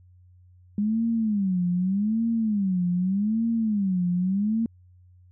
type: tone with vibrato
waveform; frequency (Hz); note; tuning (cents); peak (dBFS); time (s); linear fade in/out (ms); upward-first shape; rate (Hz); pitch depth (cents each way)
sine; 201.6; G3; +49; -21; 0.78-4.66; 2; sine; 0.83; 230
effects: added 90 Hz sine -51 dBFS peak until 5.31 s